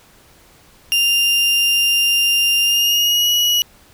35% pulse tone with pitch glide, 2794 to 2914 Hz, F7 to F#7, 0 to -27 cents, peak -11 dBFS, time 0.92-3.62 s, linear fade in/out 0 ms, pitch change +73 cents, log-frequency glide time 2.63-3.29 s, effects pink hiss -49 dBFS RMS until 3.93 s

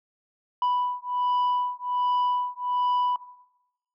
sine beating tone pair, 987.8 / 989.1 Hz, B5 / B5, 0 / +2 cents, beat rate 1.3 Hz, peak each -24 dBFS, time 0.62-3.16 s, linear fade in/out 2 ms, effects noise-tail reverb RT60 0.9 s tail -17 dB re dry + tanh soft clip ceiling -20 dBFS

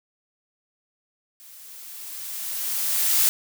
blue noise with level ramp, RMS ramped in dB -47 to -18 dBFS, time 1.4-3.29 s, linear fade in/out 0 ms, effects none

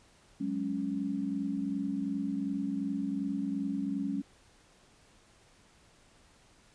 sine chord, F# suspended second, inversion none, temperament equal, 185 / 207.7 / 277.2 Hz, F#3 / G#3 / C#4, 0 / 0 / 0 cents, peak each -38 / -35 / -33 dBFS, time 0.4-4.22 s, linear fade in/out 10 ms, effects pink hiss -62 dBFS RMS until 6.74 s + resampled to 22050 Hz

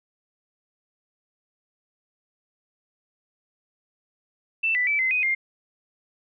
sine tone with pitch steps, 2663 / 1984 / 2312 / 2057 / 2499 / 2114 Hz, E7 / B6 / D7 / C7 / D#7 / C7, +17 / +7 / -28 / -30 / +7 / +17 cents, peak -20 dBFS, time 4.63-5.35 s, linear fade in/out 10 ms, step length 120 ms, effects none

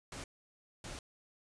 pink noise bursts at uneven times, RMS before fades -45 dBFS, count 2, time 0.12-0.24 / 0.84-0.99 s, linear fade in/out 2 ms, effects resampled to 22050 Hz

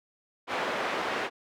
pink band-pass noise, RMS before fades -31 dBFS, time 0.47-1.3 s, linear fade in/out 50 ms, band 430 to 2300 Hz, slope 12 dB/octave, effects none

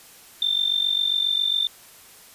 sine tone with amplitude modulation, 3576 Hz, A7, 27 cents sharp, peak -16 dBFS, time 0.42-1.67 s, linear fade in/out 2 ms, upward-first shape sine, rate 47.4 Hz, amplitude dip 80%, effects white hiss -48 dBFS RMS until 2.34 s + resampled to 32000 Hz

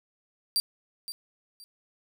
sawtooth tone with echo, 4706 Hz, D8, 3 cents sharp, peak -20 dBFS, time 0.56-0.6 s, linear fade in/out 0 ms, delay 520 ms, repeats 2, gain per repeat -12 dB, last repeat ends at 1.64 s, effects none

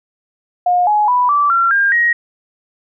sine tone with pitch steps, 715 / 840.5 / 988.1 / 1161.5 / 1365.4 / 1605.1 / 1886.9 Hz, F5 / G#5 / B5 / D6 / F6 / G6 / A#6, +41 / +20 / +1 / -20 / -40 / +41 / +21 cents, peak -10 dBFS, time 0.66-2.13 s, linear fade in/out 5 ms, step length 210 ms, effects none

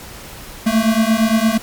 square beating tone pair, 218.3 / 227 Hz, A3 / A#3, -13 / -46 cents, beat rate 8.7 Hz, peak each -16 dBFS, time 0.66-1.58 s, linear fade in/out 10 ms, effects pink hiss -35 dBFS RMS until 1.62 s + MP3 96 kbps

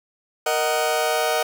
sawtooth chord, D# minor, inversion second, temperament just, 466.7 / 622.3 / 746.7 Hz, A#4 / D#5 / F#5, +2 / 0 / +16 cents, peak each -21 / -19 / -20 dBFS, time 0.46-1.43 s, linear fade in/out 5 ms, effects none

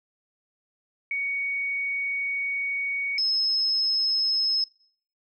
sine tone pair in turn, 2237 / 5178 Hz, C#7 / E8, +15 / -32 cents, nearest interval octave + minor third, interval 1453 cents, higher second, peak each -25 / -21 dBFS, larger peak second, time 1.11-3.18 / 3.18-4.64 s, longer first, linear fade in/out 2 ms, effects noise-tail reverb RT60 0.6 s tail -24 dB re dry

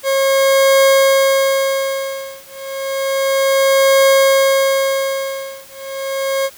40% pulse tone with tremolo, 542 Hz, C#5, 39 cents flat, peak -7 dBFS, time 0.03-6.5 s, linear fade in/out 50 ms, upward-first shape triangle, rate 0.31 Hz, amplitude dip 100%, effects white hiss -41 dBFS RMS until 6.57 s

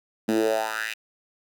10% pulse tone with high-pass filter sweep, 110 Hz, A2, in tune, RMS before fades -25 dBFS, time 0.28-0.94 s, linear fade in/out 10 ms, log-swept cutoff 230 to 2500 Hz, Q 4, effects none

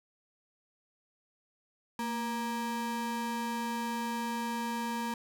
square ring-modulated tone, 354.8 Hz, F4, 27 cents sharp, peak -30 dBFS, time 1.99-5.14 s, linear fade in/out 2 ms, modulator 584 Hz, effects none

